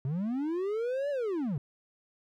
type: linear two-way sweep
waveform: triangle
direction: up then down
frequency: 125.3 to 587.3 to 125.3 Hz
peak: -27 dBFS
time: 0.05-1.58 s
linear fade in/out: 2 ms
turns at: 1.1 s
effects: none